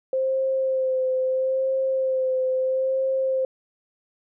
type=tone with vibrato; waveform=sine; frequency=523.3 Hz; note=C5; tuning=in tune; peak=-20 dBFS; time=0.13-3.45 s; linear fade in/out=2 ms; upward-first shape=sine; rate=0.76 Hz; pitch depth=22 cents each way; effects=none